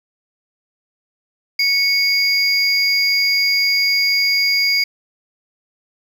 triangle tone pair together, 2215 / 4831 Hz, C#7 / D8, -2 / +48 cents, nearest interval octave + major second, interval 1350 cents, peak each -15 / -15 dBFS, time 1.59-4.84 s, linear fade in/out 5 ms, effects 8-bit

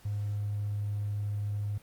triangle tone with hard clipping, 103 Hz, G#2, 14 cents flat, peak -30 dBFS, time 0.05-1.78 s, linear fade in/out 5 ms, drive 3 dB, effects pink hiss -59 dBFS RMS until 1.82 s + Opus 48 kbps

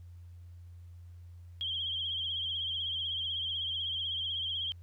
sine tone with vibrato, 3200 Hz, G7, 35 cents sharp, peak -32 dBFS, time 1.61-4.72 s, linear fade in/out 0 ms, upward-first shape triangle, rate 16 Hz, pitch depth 79 cents each way, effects added 87 Hz sine -47 dBFS peak until 4.82 s + pink hiss -73 dBFS RMS until 4.82 s

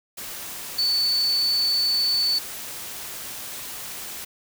sine tone in noise, 4483 Hz, C#8, 19 cents sharp, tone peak -19 dBFS, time 0.78-2.39 s, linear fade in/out 10 ms, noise white, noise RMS -35 dBFS, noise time 0.17-4.25 s, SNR +13 dB, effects none

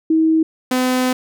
sine / sawtooth tone pair in turn, 319.8 / 254.3 Hz, D#4 / C4, +48 / -49 cents, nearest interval major third, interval 397 cents, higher first, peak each -11 / -11 dBFS, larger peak neither, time 0.1-0.43 / 0.71-1.13 s, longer second, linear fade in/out 5 ms, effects none

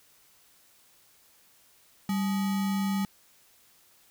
sine tone with sample-and-hold, 196 Hz, G3, in tune, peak -25 dBFS, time 2.09-3.05 s, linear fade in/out 2 ms, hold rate 1050 Hz, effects white hiss -61 dBFS RMS until 4.1 s

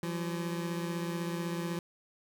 25% pulse beating tone pair, 170.1 / 186.1 Hz, F3 / F#3, -45 / +10 cents, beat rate 16 Hz, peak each -30 / -37 dBFS, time 0.03-1.79 s, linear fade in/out 2 ms, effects none

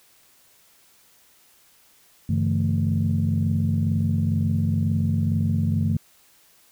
sine tone cluster, 97.4 / 142.3 / 164.4 / 221.5 Hz, G2 / C#3 / E3 / A3, -11 / +46 / -4 / +12 cents, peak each -22 / -26 / -25 / -25 dBFS, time 2.29-5.97 s, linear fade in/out 5 ms, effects tanh soft clip ceiling -11 dBFS + white hiss -57 dBFS RMS until 6.71 s

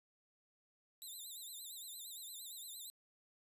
5% pulse tone with vibrato, 3807 Hz, A#7, 36 cents sharp, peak -40 dBFS, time 1.02-2.9 s, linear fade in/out 0 ms, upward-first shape sine, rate 8.7 Hz, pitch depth 130 cents each way, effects resampled to 32000 Hz

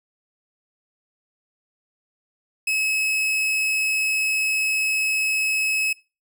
40% pulse tone, 2575 Hz, E7, 41 cents flat, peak -19 dBFS, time 2.67-5.93 s, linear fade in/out 5 ms, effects noise-tail reverb RT60 0.3 s tail -23 dB re dry

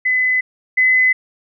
sine tone pair in turn, 2016 / 2024 Hz, B6 / B6, +35 / +42 cents, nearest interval unison, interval 7 cents, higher second, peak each -13 / -10 dBFS, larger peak second, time 0.05-0.41 / 0.77-1.13 s, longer neither, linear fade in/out 10 ms, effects none

